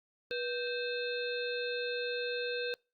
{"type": "harmonic tone with a mistuned harmonic", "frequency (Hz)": 521, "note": "C5", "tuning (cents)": -7, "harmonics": [1, 3, 5, 7, 8], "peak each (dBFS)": [-35, -40, -42, -43, -44], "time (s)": [0.31, 2.74], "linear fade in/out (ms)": 0, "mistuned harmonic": 1, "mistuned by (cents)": -120, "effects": ["noise-tail reverb RT60 0.3 s tail -26 dB re dry", "Opus 48 kbps"]}